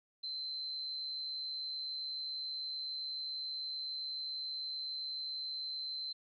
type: tone with amplitude modulation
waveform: sine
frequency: 4084 Hz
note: C8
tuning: 43 cents flat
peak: -36 dBFS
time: 0.23-6.13 s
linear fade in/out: 10 ms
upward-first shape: sine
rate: 147 Hz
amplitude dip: 40%
effects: none